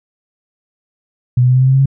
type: tone with pitch steps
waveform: sine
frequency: 123.7 / 125.43 / 127.18 / 128.95 / 130.75 / 132.58 / 134.43 / 136.31 Hz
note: B2 / B2 / C3 / C3 / C3 / C3 / C3 / C#3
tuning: +3 / +27 / -49 / -25 / -1 / +23 / +47 / -29 cents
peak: -7 dBFS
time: 1.37-1.858 s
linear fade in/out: 5 ms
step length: 61 ms
effects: none

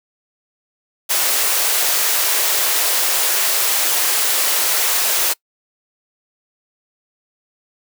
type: high-pass noise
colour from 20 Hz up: white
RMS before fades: -17 dBFS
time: 1.09-5.34 s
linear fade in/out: 20 ms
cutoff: 390 Hz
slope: 24 dB/octave
effects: noise-tail reverb RT60 0.1 s tail -24 dB re dry

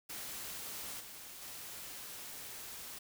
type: noise with level steps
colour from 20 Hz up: white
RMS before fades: -44 / -50 / -47 dBFS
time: 0.09-2.99 s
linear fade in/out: 10 ms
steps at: 0.99 / 1.41 s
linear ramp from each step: 20 ms
effects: none

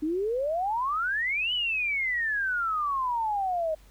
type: exponential two-way sweep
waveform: sine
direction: up then down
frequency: 294.8 to 3024 to 616 Hz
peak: -25 dBFS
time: 0.02-3.75 s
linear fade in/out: 10 ms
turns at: 1.53 s
effects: added 48 Hz sine -52 dBFS peak until 3.9 s + pink hiss -60 dBFS RMS until 3.9 s

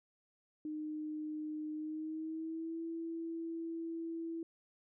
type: tone with pitch glide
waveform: sine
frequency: 306.4 to 330.3 Hz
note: D#4 to E4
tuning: -27 to +4 cents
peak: -38 dBFS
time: 0.65-4.43 s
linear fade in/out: 2 ms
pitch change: +131 cents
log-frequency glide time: 1.73-2.82 s
effects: none

